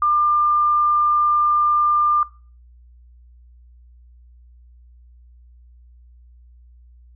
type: tone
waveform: sine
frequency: 1197 Hz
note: D6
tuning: 33 cents sharp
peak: -14 dBFS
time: 0.02-2.23 s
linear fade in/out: 2 ms
effects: noise-tail reverb RT60 0.4 s tail -22 dB re dry + added 60 Hz sine -45 dBFS peak until 7.15 s